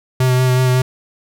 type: tone with vibrato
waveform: square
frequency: 127.7 Hz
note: C3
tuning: 42 cents flat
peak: -12 dBFS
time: 0.2-0.82 s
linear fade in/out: 5 ms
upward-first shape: sine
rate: 5.4 Hz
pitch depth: 17 cents each way
effects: none